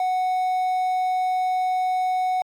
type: tone with quantisation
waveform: triangle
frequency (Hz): 740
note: F#5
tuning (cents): 0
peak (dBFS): -18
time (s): 0-2.42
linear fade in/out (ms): 2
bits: 8
effects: AAC 64 kbps